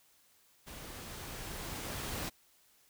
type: noise with level ramp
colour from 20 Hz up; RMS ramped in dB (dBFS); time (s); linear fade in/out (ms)
pink; -48 to -38; 0.66-2.3; 20
effects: white hiss -67 dBFS RMS until 2.89 s